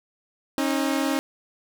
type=tone pair together; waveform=sawtooth; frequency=271.7 / 311.1 Hz; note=C#4 / D#4; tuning=-35 / 0 cents; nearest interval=major second; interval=235 cents; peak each=-20 / -22 dBFS; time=0.58-1.19 s; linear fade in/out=0 ms; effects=none